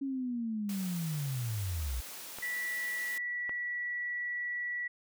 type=linear sweep; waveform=sine; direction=down; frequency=277.9 to 56.4 Hz; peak=-32 dBFS; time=0.01-2.01 s; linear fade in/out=10 ms
type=high-pass noise; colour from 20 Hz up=white; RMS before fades=-45 dBFS; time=0.69-3.18 s; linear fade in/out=2 ms; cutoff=200 Hz; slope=12 dB/octave
type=clicks; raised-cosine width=0.5 ms; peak=-27 dBFS; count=2; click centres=2.386 / 3.494 s
type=tone with pitch glide; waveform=sine; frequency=1957 to 1945.7 Hz; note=B6 to B6; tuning=-16 to -26 cents; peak=-33 dBFS; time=2.42-4.88 s; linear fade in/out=10 ms; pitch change=-10 cents; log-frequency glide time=2.56-3.57 s
effects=none